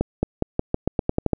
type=accelerating click train; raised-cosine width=2 ms; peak=-6 dBFS; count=11; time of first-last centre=0.01-1.333 s; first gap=220 ms; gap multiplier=0.88; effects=none